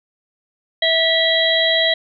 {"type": "harmonic tone", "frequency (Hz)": 652, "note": "E5", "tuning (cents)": -19, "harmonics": [1, 3, 5, 6], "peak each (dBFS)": [-19, -19, -19, -19], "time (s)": [0.82, 1.94], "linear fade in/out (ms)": 5, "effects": []}